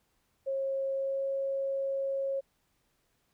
sine tone with pitch glide, 541 to 544.8 Hz, C#5 to C#5, -42 to -30 cents, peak -29 dBFS, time 0.46-2.41 s, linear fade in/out 20 ms, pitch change +12 cents, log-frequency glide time 0.93-1.24 s, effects pink hiss -74 dBFS RMS until 3.33 s

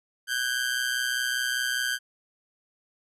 sawtooth ring-modulated tone, 1568 Hz, G6, in tune, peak -19 dBFS, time 0.27-1.99 s, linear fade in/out 50 ms, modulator 62.5 Hz, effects resampled to 32000 Hz

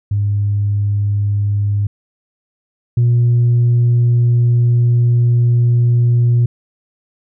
sine tone pair in turn, 102.2 / 119.9 Hz, G#2 / A#2, -27 / +49 cents, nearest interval minor third, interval 276 cents, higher second, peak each -12 / -7 dBFS, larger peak second, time 0.11-1.87 / 2.97-6.46 s, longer second, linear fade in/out 5 ms, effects tanh soft clip ceiling -7 dBFS

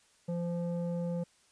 square tone with low-pass filter, 172.3 Hz, F3, 23 cents flat, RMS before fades -34 dBFS, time 0.28-1.24 s, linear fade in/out 10 ms, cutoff 520 Hz, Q 1.8, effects white hiss -66 dBFS RMS until 1.51 s + resampled to 22050 Hz

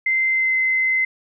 sine tone with pitch glide, 2077 to 2058 Hz, C7 to C7, -13 to -29 cents, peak -16 dBFS, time 0.06-1.05 s, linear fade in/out 5 ms, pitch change -16 cents, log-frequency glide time 0.3-0.55 s, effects none

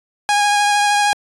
sawtooth tone with vibrato, 822 Hz, G#5, 18 cents flat, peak -9 dBFS, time 0.29-1.13 s, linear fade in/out 0 ms, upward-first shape triangle, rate 13 Hz, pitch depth 17 cents each way, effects resampled to 24000 Hz

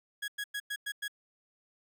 30% pulse tone bursts, 1661.2 Hz, G#6, in tune, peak -31 dBFS, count 6, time 0.22-1.081 s, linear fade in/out 10 ms, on 61 ms, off 99 ms, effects 12-bit

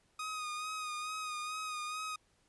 sawtooth tone with vibrato, 1244.5 Hz, D#6, in tune, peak -34 dBFS, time 0.19-2.16 s, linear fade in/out 5 ms, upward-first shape sine, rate 2.3 Hz, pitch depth 35 cents each way, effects pink hiss -72 dBFS RMS until 2.48 s + resampled to 24000 Hz

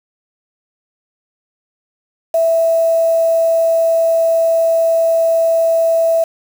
sine tone with quantisation, 659 Hz, E5, 1 cent flat, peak -10 dBFS, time 2.34-6.24 s, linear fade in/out 5 ms, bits 5, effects none

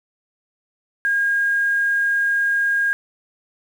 sine tone with quantisation, 1624 Hz, G#6, 39 cents flat, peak -16 dBFS, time 1.05-2.93 s, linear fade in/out 0 ms, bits 7, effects none

